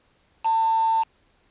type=tone with quantisation; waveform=sine; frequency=897 Hz; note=A5; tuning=33 cents sharp; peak=-18 dBFS; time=0.44-1.04 s; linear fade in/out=20 ms; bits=5; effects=pink hiss -63 dBFS RMS until 1.5 s + resampled to 8000 Hz